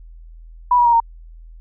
sine tone with pitch steps, 983 / 962.8 / 943 / 923.6 Hz, B5 / B5 / A#5 / A#5, -8 / -44 / +20 / -16 cents, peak -10 dBFS, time 0.71-1.002 s, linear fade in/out 5 ms, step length 73 ms, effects added 41 Hz sine -37 dBFS peak until 1.6 s

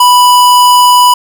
square tone, 987.8 Hz, B5, in tune, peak -3 dBFS, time 0-1.14 s, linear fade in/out 5 ms, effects none

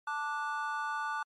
triangle chord, D major, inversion second, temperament just, 881 / 1174.7 / 1468.3 Hz, A5 / D6 / F#6, +2 / 0 / -14 cents, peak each -35 / -35 / -35 dBFS, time 0.07-1.23 s, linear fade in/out 5 ms, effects MP3 48 kbps

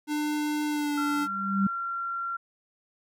square tone with pitch glide, 299.4 to 291.7 Hz, D4 to D4, +33 to -12 cents, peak -27 dBFS, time 0.07-1.28 s, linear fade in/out 50 ms, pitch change -45 cents, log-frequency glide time 0.69-0.94 s
sine tone, 1372 Hz, F6, 31 cents flat, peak -29 dBFS, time 0.97-2.37 s, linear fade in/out 10 ms
sine tone with exponential growth, 195.9 Hz, G3, 1 cent flat, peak -19 dBFS, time 0.98-1.67 s, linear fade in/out 5 ms, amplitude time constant 150 ms
effects none

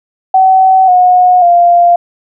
sine tone with pitch steps, 758 / 726.3 / 695.9 Hz, F#5 / F#5 / F5, +42 / -32 / -6 cents, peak -3 dBFS, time 0.34-1.96 s, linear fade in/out 5 ms, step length 540 ms, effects none

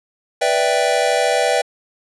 square chord, E minor seventh, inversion second, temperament equal, 493.9 / 587.3 / 659.3 / 784 Hz, B4 / D5 / E5 / G5, 0 / 0 / 0 / 0 cents, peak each -21 dBFS, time 0.41-1.62 s, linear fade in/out 10 ms, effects resampled to 24000 Hz

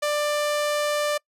sawtooth tone, 592 Hz, D5, 14 cents sharp, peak -18 dBFS, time 0.02-1.18 s, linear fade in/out 10 ms, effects noise-tail reverb RT60 0.1 s tail -26 dB re dry + low-pass 12000 Hz 12 dB/octave

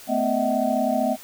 sine tone cluster, 221.4 / 254 / 614 / 650 / 756 Hz, A3 / B3 / D#5 / E5 / F#5, +11 / +49 / -23 / -24 / +37 cents, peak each -27 / -25 / -27 / -25 / -26 dBFS, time 0.07-1.17 s, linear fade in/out 50 ms, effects white hiss -44 dBFS RMS until 1.23 s

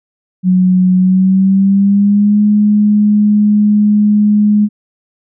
sine tone with pitch glide, 183.9 to 208.8 Hz, F#3 to G#3, -10 to +10 cents, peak -6 dBFS, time 0.43-4.69 s, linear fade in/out 50 ms, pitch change +220 cents, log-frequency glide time 0.96-2.41 s, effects none

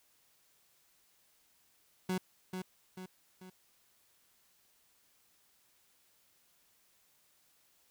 30% pulse tone with echo, 185 Hz, F#3, in tune, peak -29 dBFS, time 2.09-2.18 s, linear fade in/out 5 ms, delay 440 ms, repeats 3, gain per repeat -6 dB, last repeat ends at 3.5 s, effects white hiss -70 dBFS RMS until 7.9 s

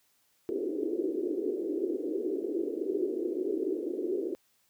white band-pass noise, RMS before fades -32 dBFS, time 0.49-4.35 s, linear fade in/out 0 ms, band 310 to 410 Hz, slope 48 dB/octave, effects white hiss -70 dBFS RMS until 4.69 s + high-pass 60 Hz 12 dB/octave

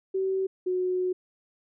sine tone pair in turn, 381.9 / 366.2 Hz, G4 / F#4, -45 / -18 cents, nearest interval minor second, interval 73 cents, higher first, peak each -24 dBFS, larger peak neither, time 0.14-0.47 / 0.66-1.13 s, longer second, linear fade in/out 10 ms, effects none

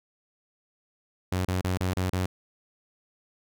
sawtooth tone bursts, 92.1 Hz, F#2, 7 cents flat, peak -21 dBFS, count 6, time 1.32-2.26 s, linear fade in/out 5 ms, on 130 ms, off 32 ms, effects none

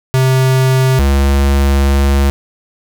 square tone pair in turn, 130.81 / 69.29 Hz, C3 / C#2, 0 / 0 cents, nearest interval major seventh, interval 1100 cents, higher first, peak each -9 dBFS, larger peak neither, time 0.14-0.99 / 0.99-2.3 s, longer second, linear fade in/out 0 ms, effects none

